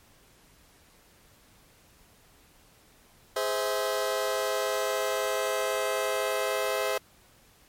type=chord; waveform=sawtooth; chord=Ab augmented; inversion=none; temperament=just; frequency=415.3 / 519.1 / 648.9 Hz; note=Ab4 / C5 / E5; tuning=0 / -14 / -27 cents; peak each=-28 / -26 / -27 dBFS; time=3.36-6.98 s; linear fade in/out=5 ms; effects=pink hiss -59 dBFS RMS until 7.68 s + MP3 64 kbps